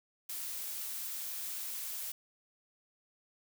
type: noise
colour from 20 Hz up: blue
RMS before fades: -40 dBFS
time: 0.29-2.12 s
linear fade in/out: 5 ms
effects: none